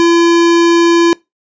square tone, 339.2 Hz, E4, 50 cents sharp, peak -7 dBFS, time 0-1.13 s, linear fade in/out 0 ms, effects noise-tail reverb RT60 0.2 s tail -24 dB re dry + resampled to 16000 Hz

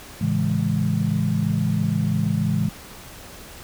sine chord, A major seventh, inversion none, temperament equal, 110 / 138.59 / 164.81 / 207.7 Hz, A2 / C#3 / E3 / G#3, 0 / 0 / 0 / 0 cents, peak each -25 / -26 / -23 / -24 dBFS, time 0.21-2.69 s, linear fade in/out 5 ms, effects pink hiss -41 dBFS RMS until 3.63 s

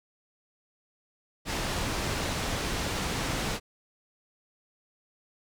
pink low-pass noise, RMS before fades -31 dBFS, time 1.45-3.6 s, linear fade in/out 50 ms, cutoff 7400 Hz, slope 12 dB/octave, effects none

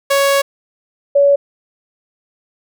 sawtooth / sine tone pair in turn, 556 / 565.1 Hz, C#5 / C#5, +5 / +33 cents, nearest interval unison, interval 28 cents, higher second, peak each -7 dBFS, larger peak neither, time 0.1-0.42 / 1.15-1.36 s, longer first, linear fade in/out 10 ms, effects none

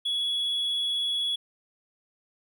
triangle tone, 3371 Hz, G#7, 25 cents sharp, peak -23 dBFS, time 0.05-1.36 s, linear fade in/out 10 ms, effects tanh soft clip ceiling -19 dBFS

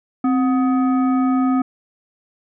sine tone with frequency modulation, 261.6 Hz, C4, in tune, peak -14 dBFS, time 0.24-1.62 s, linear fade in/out 5 ms, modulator 994 Hz, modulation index 0.51, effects none

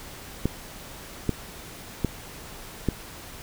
clicks, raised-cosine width 3 ms, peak -9 dBFS, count 4, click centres 0.456 / 1.293 / 2.047 / 2.887 s, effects pink hiss -42 dBFS RMS until 3.42 s

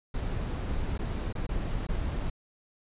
brown noise with dropouts, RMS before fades -31 dBFS, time 0.14-2.3 s, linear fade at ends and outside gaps 5 ms, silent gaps 0.979-0.991 / 1.327-1.352 / 1.467-1.49 / 1.869-1.887 s, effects resampled to 8000 Hz

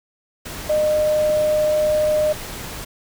sine tone in noise, 610 Hz, D#5, 34 cents flat, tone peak -15 dBFS, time 0.69-2.33 s, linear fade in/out 10 ms, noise pink, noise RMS -32 dBFS, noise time 0.45-2.85 s, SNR +14 dB, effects none

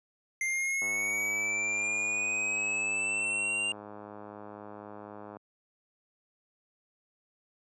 square linear sweep, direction up, 2093 to 2794 Hz, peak -29 dBFS, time 0.41-3.72 s, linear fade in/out 2 ms
click train, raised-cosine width 1 ms, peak -30 dBFS, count 474, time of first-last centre 0.82-5.368 s, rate 104 Hz
effects high-pass 150 Hz 12 dB/octave + resampled to 24000 Hz

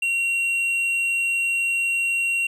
sine tone with tanh clipping, 2746 Hz, F7, 30 cents flat, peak -21 dBFS, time 0.02-2.47 s, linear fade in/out 5 ms, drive 6 dB, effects none

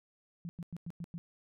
sine tone bursts, 170.3 Hz, F3, 43 cents flat, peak -38 dBFS, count 6, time 0.45-1.18 s, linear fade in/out 0 ms, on 40 ms, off 98 ms, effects none

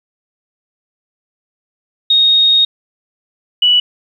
sine tone pair in turn, 3729 / 2950 Hz, A#7 / F#7, 0 / -6 cents, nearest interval major third, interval 406 cents, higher first, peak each -7 dBFS, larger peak neither, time 2.1-2.65 / 3.62-3.8 s, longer first, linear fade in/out 5 ms, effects 8-bit

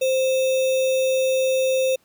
sine tone with sample-and-hold, 523.3 Hz, C5, in tune, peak -17 dBFS, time 0.01-1.96 s, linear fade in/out 10 ms, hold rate 3150 Hz, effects pink hiss -62 dBFS RMS until 2.04 s + high-pass 100 Hz 12 dB/octave

